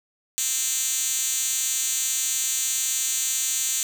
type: tone with high-pass filter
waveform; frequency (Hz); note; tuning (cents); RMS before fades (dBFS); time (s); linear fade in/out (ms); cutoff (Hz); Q
5% pulse; 261.6; C4; 0; -25; 0.38-3.83; 0; 5900; 2.7
effects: none